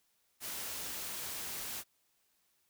white noise, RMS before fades -41 dBFS, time 0.4-1.84 s, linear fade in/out 50 ms, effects white hiss -75 dBFS RMS until 2.69 s

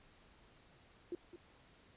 sine tone with echo, 349.2 Hz, F4, in tune, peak -38 dBFS, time 1.12-1.15 s, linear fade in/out 2 ms, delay 210 ms, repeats 1, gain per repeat -12 dB, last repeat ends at 1.36 s, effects pink hiss -65 dBFS RMS until 1.96 s + resampled to 8000 Hz

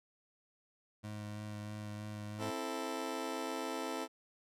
25% pulse tone with vibrato, 105.3 Hz, G#2, 24 cents sharp, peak -38 dBFS, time 1.03-2.51 s, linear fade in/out 20 ms, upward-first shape sine, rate 3.1 Hz, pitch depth 12 cents each way
20% pulse chord, A minor, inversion first, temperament just, 264 / 330 / 440 Hz, C4 / E4 / A4, +16 / +2 / 0 cents, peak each -37 dBFS, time 2.38-4.08 s, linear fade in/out 50 ms
effects low-pass 12000 Hz 12 dB/octave

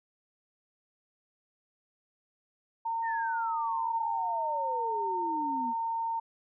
sine tone, 913 Hz, A#5, 36 cents flat, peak -29 dBFS, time 2.85-6.2 s, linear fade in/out 10 ms
sine exponential sweep, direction down, 1879 to 233.1 Hz, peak -35 dBFS, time 3.02-5.74 s, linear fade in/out 50 ms
effects none

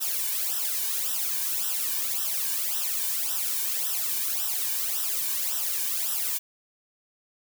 blue noise with flanger, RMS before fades -28 dBFS, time 0-6.39 s, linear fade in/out 20 ms, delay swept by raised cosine 0.44 to 1.54 ms, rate 1.8 Hz, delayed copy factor -0.9, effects none

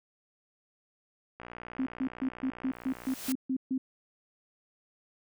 click train, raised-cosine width 0.5 ms, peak -28 dBFS, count 105, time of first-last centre 1.4-3.136 s, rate 59.9 Hz
sine tone bursts, 261.6 Hz, C4, in tune, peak -27 dBFS, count 10, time 1.79-3.78 s, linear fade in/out 5 ms, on 73 ms, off 140 ms
white noise with exponential growth, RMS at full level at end -35 dBFS, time 2.72-3.32 s, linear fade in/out 0 ms, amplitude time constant 130 ms
effects none

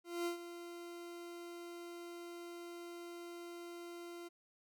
40% pulse tone with ADSR envelope, 345 Hz, F4, 21 cents flat, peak -34 dBFS, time 0.04-4.29 s, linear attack 220 ms, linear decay 110 ms, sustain -12 dB, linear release 19 ms, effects none

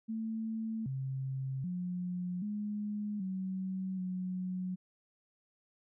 sine tone with pitch steps, 222.3 / 133.2 / 179.4 / 208.4 / 188.5 / 183.9 Hz, A3 / C3 / F3 / G#3 / F#3 / F#3, +18 / +31 / +47 / +6 / +32 / -10 cents, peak -34 dBFS, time 0.08-4.76 s, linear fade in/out 20 ms, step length 780 ms, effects none

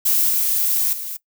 violet noise with level steps, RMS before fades -17 / -19 / -29 dBFS, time 0.05-1.17 s, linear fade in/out 10 ms, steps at 0.29 / 0.93 s, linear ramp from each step 2 ms, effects noise-tail reverb RT60 0.1 s tail -20 dB re dry

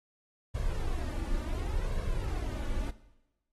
brown noise with flanger, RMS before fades -32 dBFS, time 0.54-2.91 s, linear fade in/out 10 ms, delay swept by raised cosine 1.8 to 3.5 ms, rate 0.69 Hz, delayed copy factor +0.6, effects noise-tail reverb RT60 1.0 s tail -17 dB re dry + AAC 32 kbps

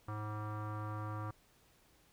square tone with low-pass filter, 106.2 Hz, G#2, 39 cents sharp, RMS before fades -41 dBFS, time 0.08-1.31 s, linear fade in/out 5 ms, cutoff 1200 Hz, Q 4.8, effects pink hiss -68 dBFS RMS until 2.12 s

